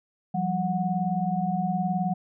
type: tone cluster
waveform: sine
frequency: 172.6 / 191.7 / 734 Hz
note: F3 / G3 / F#5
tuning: -20 / -38 / -14 cents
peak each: -28 dBFS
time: 0.34-2.14 s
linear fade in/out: 10 ms
effects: none